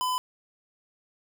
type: tone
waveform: square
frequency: 1008 Hz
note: B5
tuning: 35 cents sharp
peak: -26 dBFS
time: 0.01-0.18 s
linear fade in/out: 0 ms
effects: none